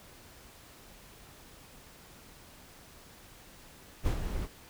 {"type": "noise with ADSR envelope", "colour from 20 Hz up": "brown", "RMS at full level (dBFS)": -27, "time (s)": [4.03, 4.48], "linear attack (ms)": 41, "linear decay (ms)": 93, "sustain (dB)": -7, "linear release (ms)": 38, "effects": ["pink hiss -54 dBFS RMS until 4.69 s"]}